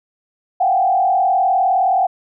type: tone with frequency modulation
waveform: sine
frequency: 750 Hz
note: F#5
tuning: 23 cents sharp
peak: -12 dBFS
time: 0.6-2.07 s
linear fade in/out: 10 ms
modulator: 39.4 Hz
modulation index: 1.2
effects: none